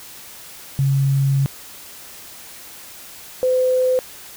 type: tone pair in turn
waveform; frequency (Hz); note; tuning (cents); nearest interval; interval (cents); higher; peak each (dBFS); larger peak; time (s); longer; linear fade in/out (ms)
sine; 137 / 510.1; C#3 / C5; -20 / -44; octave + major seventh; 2276; second; -14; neither; 0.79-1.46 / 3.43-3.99; first; 0
effects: white hiss -39 dBFS RMS until 4.36 s